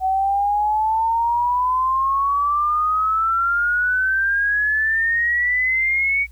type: exponential sweep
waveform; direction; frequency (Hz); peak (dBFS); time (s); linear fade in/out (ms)
sine; up; 750 to 2256; -16; 0-6.27; 50
effects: added 60 Hz sine -40 dBFS peak until 6.31 s + white hiss -59 dBFS RMS until 6.31 s